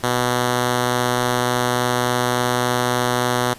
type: tone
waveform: 5% pulse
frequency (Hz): 123.47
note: B2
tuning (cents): 0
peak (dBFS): -6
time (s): 0.03-3.54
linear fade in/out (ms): 10
effects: pink hiss -42 dBFS RMS until 3.58 s + resampled to 32000 Hz